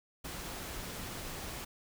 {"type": "noise", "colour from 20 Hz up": "pink", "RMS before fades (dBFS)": -42, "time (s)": [0.24, 1.65], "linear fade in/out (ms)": 10, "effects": []}